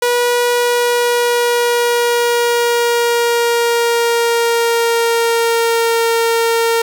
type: tone with pitch glide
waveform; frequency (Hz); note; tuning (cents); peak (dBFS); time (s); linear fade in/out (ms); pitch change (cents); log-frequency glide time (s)
sawtooth; 484.5 to 460; B4 to A#4; -33 to -23; -8; 0.02-6.82; 5; -90; 0.44-6.08
effects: none